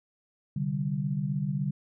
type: chord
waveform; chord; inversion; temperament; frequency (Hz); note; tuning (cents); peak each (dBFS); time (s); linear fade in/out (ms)
sine; C suspended second; none; equal with one note detuned; 130.81 / 146.83 / 194.08; C3 / D3 / G3; 0 / 0 / -17; -35 / -29 / -32; 0.56-1.71; 5
effects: none